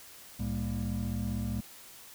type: tone cluster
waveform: triangle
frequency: 65.7 / 110.7 / 199.9 / 235.5 Hz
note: C2 / A2 / G3 / A#3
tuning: +8 / +11 / +34 / +18 cents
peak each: -35 / -33 / -34 / -36 dBFS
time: 0.39-1.61 s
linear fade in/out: 10 ms
effects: white hiss -51 dBFS RMS until 2.14 s